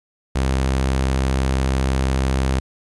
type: tone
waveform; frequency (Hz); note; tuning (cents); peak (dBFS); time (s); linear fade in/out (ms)
sawtooth; 66; C2; +16; -13; 0.35-2.6; 10
effects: resampled to 24000 Hz + 9-bit